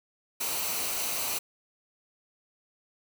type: noise with comb filter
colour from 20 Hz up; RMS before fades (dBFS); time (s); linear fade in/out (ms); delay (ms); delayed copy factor
white; -31; 0.4-1.39; 10; 0.58; -0.5
effects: none